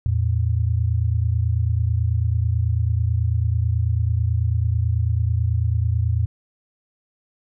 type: tone pair together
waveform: sine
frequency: 83.5 / 112.63 Hz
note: E2 / A2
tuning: +23 / +41 cents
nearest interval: perfect fourth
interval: 518 cents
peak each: -20 dBFS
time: 0.06-6.26 s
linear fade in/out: 0 ms
effects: none